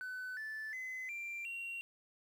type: tone with pitch steps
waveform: triangle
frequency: 1507 / 1751.2 / 2035 / 2365 / 2748 Hz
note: F#6 / A6 / C7 / D7 / F7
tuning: +31 / -9 / -49 / +12 / -29 cents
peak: -38 dBFS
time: 0.01-1.81 s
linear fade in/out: 0 ms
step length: 360 ms
effects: tanh soft clip ceiling -35 dBFS + 11-bit